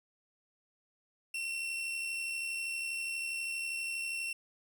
40% pulse tone with amplitude modulation, 2714 Hz, E7, 50 cents sharp, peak -32 dBFS, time 1.34-4.33 s, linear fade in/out 5 ms, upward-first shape sine, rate 72.4 Hz, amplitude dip 35%, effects 12-bit

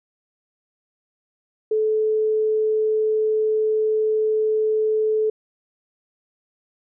sine tone, 433.5 Hz, A4, 26 cents flat, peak -17 dBFS, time 1.71-5.3 s, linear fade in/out 5 ms, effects none

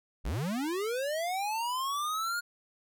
square linear sweep, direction up, 32.69 to 1442 Hz, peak -31 dBFS, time 0.24-2.41 s, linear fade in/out 20 ms, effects none

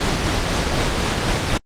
pink noise with tremolo, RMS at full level -18 dBFS, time 0-1.58 s, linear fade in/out 10 ms, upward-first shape sine, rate 4 Hz, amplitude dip 25%, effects low-pass 6000 Hz 12 dB/octave + Opus 24 kbps

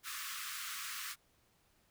pink high-pass noise, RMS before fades -43 dBFS, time 0.03-1.16 s, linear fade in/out 50 ms, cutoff 1100 Hz, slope 96 dB/octave, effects pink hiss -72 dBFS RMS until 1.9 s

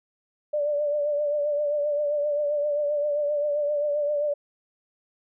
sine tone with vibrato, 587.3 Hz, D5, in tune, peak -22 dBFS, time 0.53-4.34 s, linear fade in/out 10 ms, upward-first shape triangle, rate 7.6 Hz, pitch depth 49 cents each way, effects none

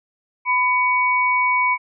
sine tone pair together, 1001 / 2250 Hz, B5 / C#7, +23 / +25 cents, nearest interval octave + major second, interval 1402 cents, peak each -18 dBFS, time 0.45-1.78 s, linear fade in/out 50 ms, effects none

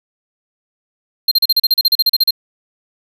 square tone bursts, 4186 Hz, C8, in tune, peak -9 dBFS, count 15, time 1.28-2.308 s, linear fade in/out 5 ms, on 34 ms, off 37 ms, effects 8-bit

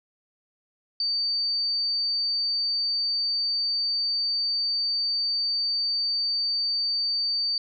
sine tone, 4600 Hz, D8, 37 cents flat, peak -23 dBFS, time 1-7.58 s, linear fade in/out 2 ms, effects none

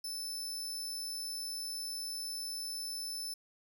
sawtooth tone, 5274 Hz, E8, in tune, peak -35 dBFS, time 0.04-3.34 s, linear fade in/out 5 ms, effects none

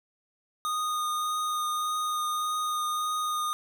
square tone with vibrato, 1232 Hz, D#6, 17 cents flat, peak -28 dBFS, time 0.65-3.53 s, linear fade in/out 0 ms, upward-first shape triangle, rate 1.7 Hz, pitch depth 12 cents each way, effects none

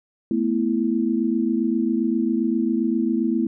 sine chord, A suspended second, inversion none, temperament just, 220 / 247.5 / 330 Hz, A3 / B3 / E4, 0 / +4 / +2 cents, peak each -23 dBFS, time 0.31-3.47 s, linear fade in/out 2 ms, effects none

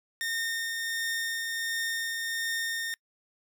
sawtooth tone with tremolo, 1829 Hz, A#6, 33 cents flat, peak -25 dBFS, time 0.21-2.94 s, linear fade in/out 0 ms, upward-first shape triangle, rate 1.4 Hz, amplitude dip 30%, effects noise-tail reverb RT60 0.1 s tail -26 dB re dry

